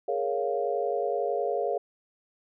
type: chord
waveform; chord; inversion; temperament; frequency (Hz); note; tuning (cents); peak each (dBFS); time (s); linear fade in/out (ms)
sine; Bb minor seventh; third; equal; 415.3 / 466.2 / 554.4 / 698.5; Ab4 / Bb4 / Db5 / F5; 0 / 0 / 0 / 0; -31; 0.08-1.78; 5
effects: none